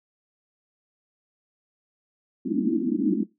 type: band-pass noise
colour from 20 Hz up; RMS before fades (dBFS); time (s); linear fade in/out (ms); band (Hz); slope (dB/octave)
white; -24; 2.45-3.24; 10; 190 to 340; 96
effects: noise-tail reverb RT60 0.2 s tail -18 dB re dry